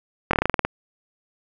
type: slowing click train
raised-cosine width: 0.5 ms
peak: -3 dBFS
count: 10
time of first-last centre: 0.31-0.65 s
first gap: 23 ms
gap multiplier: 1.12
effects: none